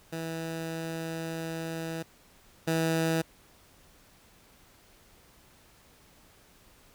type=tone pair in turn; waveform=15% pulse; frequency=163.4 / 162.72 Hz; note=E3 / E3; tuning=-15 / -22 cents; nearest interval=unison; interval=7 cents; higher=first; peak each=-27 / -19 dBFS; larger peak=second; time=0.12-2.03 / 2.67-3.22 s; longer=first; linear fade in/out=10 ms; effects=pink hiss -59 dBFS RMS until 6.94 s